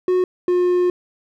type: tone pair in turn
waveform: triangle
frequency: 365.6 / 357.9 Hz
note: F#4 / F4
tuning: -21 / +42 cents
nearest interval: unison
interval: 37 cents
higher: first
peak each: -12 dBFS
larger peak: neither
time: 0.08-0.24 / 0.48-0.9 s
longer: second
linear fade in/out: 2 ms
effects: none